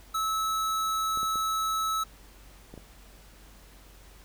square tone, 1300 Hz, E6, 24 cents flat, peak -27 dBFS, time 0.14-2.04 s, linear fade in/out 10 ms
clicks, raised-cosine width 2 ms, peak -30 dBFS, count 5, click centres 1.174 / 1.231 / 1.357 / 2.74 / 2.777 s
effects added 48 Hz sine -52 dBFS peak until 4.24 s + pink hiss -55 dBFS RMS until 4.24 s

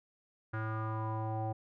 square tone with low-pass filter sweep, 110 Hz, A2, in tune, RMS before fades -36 dBFS, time 0.53-1.53 s, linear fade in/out 10 ms, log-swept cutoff 1500 to 720 Hz, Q 5.2, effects none

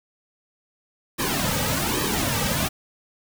pink noise with flanger, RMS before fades -24 dBFS, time 1.18-2.69 s, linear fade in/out 20 ms, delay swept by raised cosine 1.4 to 2.9 ms, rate 1.2 Hz, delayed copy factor -0.8, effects none

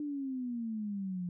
sine exponential sweep, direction down, 300 to 174.2 Hz, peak -34 dBFS, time 0-1.29 s, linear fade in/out 2 ms, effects none

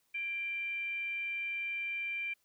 sine tone with frequency modulation, 2363 Hz, D7, 10 cents sharp, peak -34 dBFS, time 0.14-2.34 s, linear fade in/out 10 ms, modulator 711 Hz, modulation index 0.25, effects white hiss -75 dBFS RMS until 2.44 s

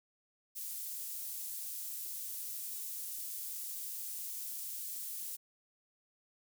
pink high-pass noise, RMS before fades -42 dBFS, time 0.55-5.37 s, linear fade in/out 20 ms, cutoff 11000 Hz, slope 12 dB/octave, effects none

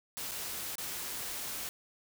white noise with dropouts, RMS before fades -39 dBFS, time 0.17-1.69 s, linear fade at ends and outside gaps 0 ms, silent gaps 0.312-0.317 / 0.755-0.782 s, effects none

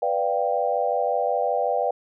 sine chord, G dominant seventh, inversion first, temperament equal, 493.9 / 587.3 / 698.5 / 784 Hz, B4 / D5 / F5 / G5, 0 / 0 / 0 / 0 cents, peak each -26 dBFS, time 0.02-1.91 s, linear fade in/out 5 ms, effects none

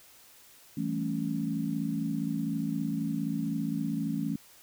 sine chord, A dominant seventh, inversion second, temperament equal, 164.81 / 196 / 220 / 277.2 Hz, E3 / G3 / A3 / C#4, 0 / 0 / 0 / 0 cents, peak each -34 / -38 / -33 / -33 dBFS, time 0.77-4.36 s, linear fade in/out 5 ms, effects white hiss -56 dBFS RMS until 4.62 s

